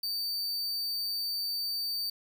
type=tone; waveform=45% pulse; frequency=4601 Hz; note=D8; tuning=36 cents flat; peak=-30 dBFS; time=0.03-2.1 s; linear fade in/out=5 ms; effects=10-bit